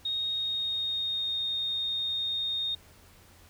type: tone with pitch glide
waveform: sine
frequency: 3729 to 3690 Hz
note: A#7 to A#7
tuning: 0 to -18 cents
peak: -28 dBFS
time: 0.05-2.75 s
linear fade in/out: 5 ms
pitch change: -18 cents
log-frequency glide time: 0.31-1.4 s
effects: added 86 Hz sine -58 dBFS peak until 3.49 s + pink hiss -57 dBFS RMS until 3.49 s